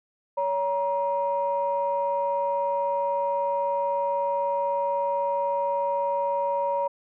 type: tone pair together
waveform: sine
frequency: 563 / 946.8 Hz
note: C#5 / A#5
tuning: +27 / +27 cents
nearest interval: major sixth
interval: 900 cents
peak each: -25 dBFS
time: 0.37-6.88 s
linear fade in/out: 10 ms
effects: tanh soft clip ceiling -15 dBFS